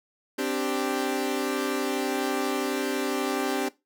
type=chord; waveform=sawtooth; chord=C suspended second; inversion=none; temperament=equal; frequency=261.6 / 293.7 / 392 Hz; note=C4 / D4 / G4; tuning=0 / 0 / 0 cents; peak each=-26 dBFS; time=0.38-3.69 s; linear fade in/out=10 ms; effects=noise-tail reverb RT60 0.2 s tail -18 dB re dry